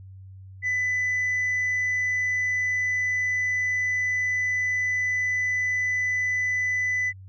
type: tone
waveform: sine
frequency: 1998 Hz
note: B6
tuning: 20 cents sharp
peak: -20 dBFS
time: 0.62-7.13 s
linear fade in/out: 50 ms
effects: tanh soft clip ceiling -21 dBFS + added 95 Hz sine -41 dBFS peak until 7.28 s